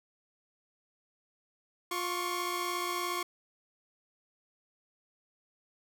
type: tone cluster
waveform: sawtooth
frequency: 352.3 / 1071 / 1128 Hz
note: F4 / C6 / C#6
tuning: +15 / +40 / +30 cents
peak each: -33 / -32 / -33 dBFS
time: 1.91-3.23 s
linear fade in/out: 5 ms
effects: none